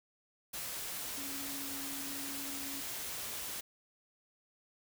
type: tone in noise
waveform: sine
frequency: 277.2 Hz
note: C#4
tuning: in tune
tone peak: -46 dBFS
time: 1.17-2.81 s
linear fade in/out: 10 ms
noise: white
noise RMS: -41 dBFS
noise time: 0.53-3.61 s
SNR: -8 dB
effects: none